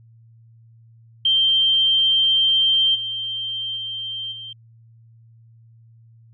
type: tone with level steps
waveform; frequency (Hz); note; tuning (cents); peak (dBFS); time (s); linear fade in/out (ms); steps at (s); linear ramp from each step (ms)
sine; 3146; G7; +6; -14 / -24 / -26 / -32; 1.25-4.53; 5; 2.94 / 3.76 / 4.31; 20
effects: added 114 Hz sine -47 dBFS peak until 6.33 s